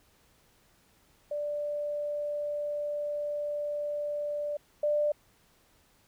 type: tone pair in turn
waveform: sine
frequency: 588 / 592.8 Hz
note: D5 / D5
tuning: +2 / +16 cents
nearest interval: unison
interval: 14 cents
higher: second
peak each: -30 / -24 dBFS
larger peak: second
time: 1.31-4.57 / 4.83-5.12 s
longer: first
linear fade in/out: 5 ms
effects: pink hiss -65 dBFS RMS until 6.07 s